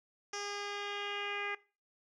10% pulse tone with low-pass filter sweep, 407.2 Hz, G#4, 34 cents flat, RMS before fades -39 dBFS, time 0.33-1.55 s, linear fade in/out 5 ms, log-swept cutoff 5600 to 2200 Hz, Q 3.5, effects noise-tail reverb RT60 0.3 s tail -18 dB re dry

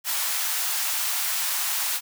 white high-pass noise, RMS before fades -26 dBFS, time 0.04-2.01 s, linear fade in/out 50 ms, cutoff 750 Hz, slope 24 dB/octave, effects none

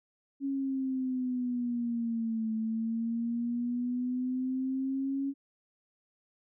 sine exponential two-way sweep, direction down then up, 277.2 to 220 to 277.2 Hz, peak -29 dBFS, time 0.4-5.34 s, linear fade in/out 50 ms, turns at 2.53 s, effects none

